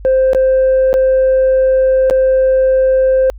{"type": "tone with dropouts", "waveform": "sine", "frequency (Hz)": 523.3, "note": "C5", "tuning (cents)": 0, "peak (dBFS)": -6, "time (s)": [0.05, 3.3], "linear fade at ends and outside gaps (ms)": 0, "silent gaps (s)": [[0.333, 0.348], [0.93, 0.94], [2.099, 2.109]], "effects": ["tanh soft clip ceiling -6 dBFS", "added 50 Hz sine -29 dBFS peak until 3.38 s"]}